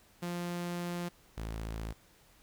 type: tone pair in turn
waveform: sawtooth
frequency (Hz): 174.61 / 55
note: F3 / A1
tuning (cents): 0 / 0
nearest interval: octave + minor sixth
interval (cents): 2000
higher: first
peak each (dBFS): -31 / -33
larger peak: first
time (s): 0.22-1.09 / 1.37-1.93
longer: first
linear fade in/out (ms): 10
effects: pink hiss -63 dBFS RMS until 2.42 s